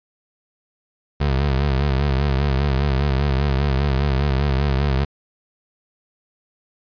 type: tone with vibrato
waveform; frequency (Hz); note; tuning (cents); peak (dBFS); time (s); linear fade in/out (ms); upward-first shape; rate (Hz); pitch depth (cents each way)
25% pulse; 69.1; C#2; -5; -13; 1.2-5.05; 10; sine; 5; 100
effects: resampled to 11025 Hz